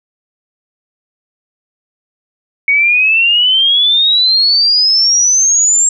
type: exponential sweep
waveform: sine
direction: up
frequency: 2221 to 7520 Hz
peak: -7 dBFS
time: 2.68-5.89 s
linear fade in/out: 2 ms
effects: none